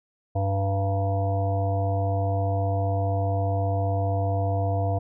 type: harmonic tone with a mistuned harmonic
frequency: 98 Hz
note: G2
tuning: in tune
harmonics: 1 / 3 / 5 / 7 / 9 / 10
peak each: -23 / -35 / -33 / -28 / -42 / -42 dBFS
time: 0.35-4.99 s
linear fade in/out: 10 ms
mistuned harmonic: 10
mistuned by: -41 cents
effects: none